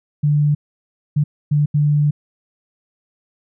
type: tone bursts at uneven times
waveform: sine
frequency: 147.5 Hz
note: D3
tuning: 8 cents sharp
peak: -12 dBFS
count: 4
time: 0.23-0.55 / 1.16-1.24 / 1.51-1.66 / 1.74-2.11 s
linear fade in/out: 10 ms
effects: none